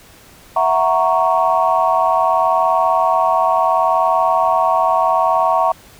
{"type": "chord", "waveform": "sine", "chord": "F# dominant seventh", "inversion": "third", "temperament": "equal", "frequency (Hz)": [659.3, 740, 932.3, 1108.7], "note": ["E5", "F#5", "A#5", "C#6"], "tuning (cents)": [0, 0, 0, 0], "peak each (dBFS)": -17, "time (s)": [0.56, 5.72], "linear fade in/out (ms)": 5, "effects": ["tanh soft clip ceiling -2 dBFS", "pink hiss -44 dBFS RMS until 5.99 s"]}